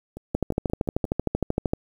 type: two click trains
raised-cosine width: 2 ms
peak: -9 / -23 dBFS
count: 19 / 6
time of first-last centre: 0.35-1.735 / 0.17-1.052 s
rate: 13 / 5.67 Hz
effects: 8-bit